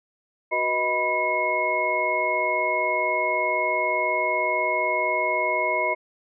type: tone cluster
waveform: sine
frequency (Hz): 370.5 / 485.1 / 627 / 983 / 2166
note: F#4 / B4 / D#5 / B5 / C#7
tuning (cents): +2 / -31 / +13 / -8 / -41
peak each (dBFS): -32 / -33 / -26 / -26 / -25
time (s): 0.51-5.95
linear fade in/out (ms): 20
effects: none